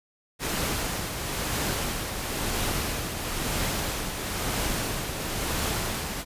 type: noise with tremolo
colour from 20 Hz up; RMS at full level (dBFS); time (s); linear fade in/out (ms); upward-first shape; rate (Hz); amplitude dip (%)
pink; -27; 0.39-6.25; 50; triangle; 1; 50
effects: resampled to 32000 Hz